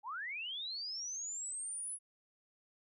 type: linear sweep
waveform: sine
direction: up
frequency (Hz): 784 to 10400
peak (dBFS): -39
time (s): 0.03-1.99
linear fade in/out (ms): 50
effects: none